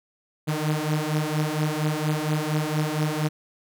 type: beating tone pair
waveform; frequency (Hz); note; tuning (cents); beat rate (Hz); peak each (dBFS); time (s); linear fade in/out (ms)
sawtooth; 151.1 / 155.4; D3 / D#3; +50 / -2; 4.3; -22; 0.47-3.29; 20
effects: none